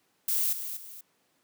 violet noise with echo, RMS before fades -27 dBFS, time 0.28-0.53 s, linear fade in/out 5 ms, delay 240 ms, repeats 2, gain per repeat -9 dB, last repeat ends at 1.01 s, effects pink hiss -70 dBFS RMS until 1.43 s + high-pass 200 Hz 12 dB/octave

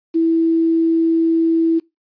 sine tone with quantisation, 328.3 Hz, E4, 7 cents flat, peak -12 dBFS, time 0.14-1.8 s, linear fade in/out 20 ms, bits 7, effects noise-tail reverb RT60 0.2 s tail -22 dB re dry + resampled to 11025 Hz

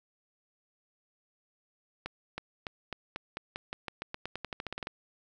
accelerating click train, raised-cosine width 0.3 ms, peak -20 dBFS, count 21, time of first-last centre 2.06-4.871 s, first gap 320 ms, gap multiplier 0.9, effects none

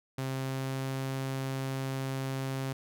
sawtooth tone with pitch glide, 132.8 to 133.8 Hz, C3 to C3, +26 to +39 cents, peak -28 dBFS, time 0.18-2.73 s, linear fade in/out 5 ms, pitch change +13 cents, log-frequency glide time 0.28-1.17 s, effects none

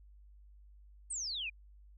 sine exponential sweep, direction down, 8840 to 2349 Hz, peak -36 dBFS, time 1.1-1.5 s, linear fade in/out 10 ms, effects added 50 Hz sine -55 dBFS peak until 1.97 s

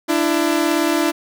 sawtooth tone pair together, 296.9 / 334.7 Hz, D4 / E4, +19 / +26 cents, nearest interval major second, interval 207 cents, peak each -15 / -14 dBFS, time 0.08-1.12 s, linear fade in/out 20 ms, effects none

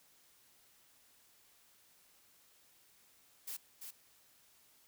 blue noise with echo, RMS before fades -43 dBFS, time 3.47-3.57 s, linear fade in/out 10 ms, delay 340 ms, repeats 1, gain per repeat -5 dB, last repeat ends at 3.91 s, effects white hiss -67 dBFS RMS until 4.87 s

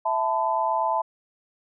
sine chord, E suspended fourth, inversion none, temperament equal with one note detuned, 659.3 / 880 / 1008.5 Hz, E5 / A5 / B5, 0 / 0 / +36 cents, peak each -27 / -24 / -26 dBFS, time 0.05-1.02 s, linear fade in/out 10 ms, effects none

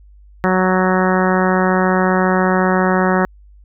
harmonic tone, 185.5 Hz, F#3, 5 cents sharp, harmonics 1 / 2 / 3 / 4 / 5 / 6 / 7 / 8 / 9 / 10, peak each -16 / -19 / -21 / -22 / -23 / -24 / -24 / -25 / -26 / -26 dBFS, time 0.44-3.25 s, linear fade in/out 0 ms, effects added 50 Hz sine -41 dBFS peak until 3.64 s

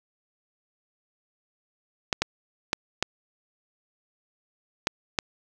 clicks, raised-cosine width 0.2 ms, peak -5 dBFS, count 6, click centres 2.128 / 2.22 / 2.731 / 3.026 / 4.871 / 5.188 s, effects none

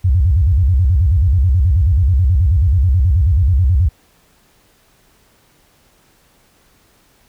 sine tone with vibrato, 77.2 Hz, D#2, 13 cents flat, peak -9 dBFS, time 0.04-3.89 s, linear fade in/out 10 ms, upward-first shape square, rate 9.3 Hz, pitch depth 300 cents each way, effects pink hiss -54 dBFS RMS until 7.28 s

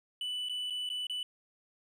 triangle tone with dropouts, 2979 Hz, F#7, 11 cents sharp, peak -32 dBFS, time 0.21-1.23 s, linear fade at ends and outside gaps 2 ms, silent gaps 0.487-0.495 / 0.7-0.705 / 0.891-0.9 / 1.069-1.097 s, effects none

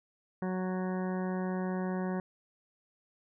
harmonic tone, 185 Hz, F#3, in tune, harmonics 1 / 2 / 3 / 4 / 5 / 6 / 8 / 9 / 10, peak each -32 / -38 / -42 / -44 / -46 / -48 / -50 / -51 / -52 dBFS, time 0.42-2.2 s, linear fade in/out 2 ms, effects none

